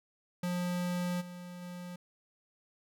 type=tone with level steps; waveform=square; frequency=177.7 Hz; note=F3; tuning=30 cents sharp; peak=-32 / -44 / -42 dBFS; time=0.43-1.96 s; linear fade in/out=5 ms; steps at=1.2 / 1.61 s; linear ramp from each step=20 ms; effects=none